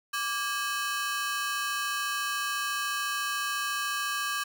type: ring-modulated tone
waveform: sawtooth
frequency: 1400 Hz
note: F6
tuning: 4 cents sharp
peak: -22 dBFS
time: 0.13-4.44 s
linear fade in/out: 10 ms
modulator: 233 Hz
effects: none